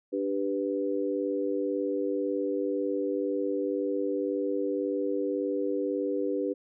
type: chord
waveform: sine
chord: G major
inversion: second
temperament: equal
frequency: 293.7 / 392 / 493.9 Hz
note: D4 / G4 / B4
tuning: 0 / 0 / 0 cents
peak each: -31 dBFS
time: 0.12-6.54 s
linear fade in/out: 20 ms
effects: none